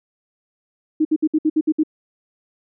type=tone bursts; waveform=sine; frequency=311.1 Hz; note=D#4; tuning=in tune; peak=-13 dBFS; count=8; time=1-1.835 s; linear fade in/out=10 ms; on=51 ms; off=61 ms; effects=none